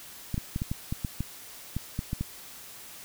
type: clicks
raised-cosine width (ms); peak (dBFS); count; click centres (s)
5; -17; 12; 0.343 / 0.379 / 0.561 / 0.619 / 0.715 / 0.925 / 1.048 / 1.206 / 1.766 / 1.991 / 2.131 / 2.21
effects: white hiss -46 dBFS RMS until 3.04 s